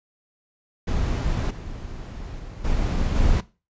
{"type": "noise with level steps", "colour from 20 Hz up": "brown", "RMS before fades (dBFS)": [-23, -34, -36, -23, -20], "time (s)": [0.87, 3.41], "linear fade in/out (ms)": 10, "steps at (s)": [1.5, 2.39, 2.64, 3.15], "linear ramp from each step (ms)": 10, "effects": ["noise-tail reverb RT60 0.3 s tail -18 dB re dry", "resampled to 16000 Hz"]}